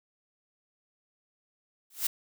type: noise with exponential growth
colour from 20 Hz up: blue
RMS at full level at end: -23 dBFS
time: 1.9-2.07 s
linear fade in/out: 5 ms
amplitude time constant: 36 ms
effects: none